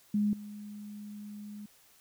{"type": "tone with level steps", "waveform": "sine", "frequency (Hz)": 207.7, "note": "G#3", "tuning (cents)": 0, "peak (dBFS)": [-25, -41], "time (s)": [0.14, 1.66], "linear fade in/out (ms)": 5, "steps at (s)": 0.33, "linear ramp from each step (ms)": 2, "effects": ["white hiss -62 dBFS RMS until 2 s"]}